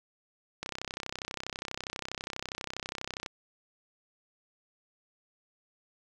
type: click train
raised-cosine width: 0.2 ms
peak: -18 dBFS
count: 86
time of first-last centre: 0.63-3.262 s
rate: 32.3 Hz
effects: 9-bit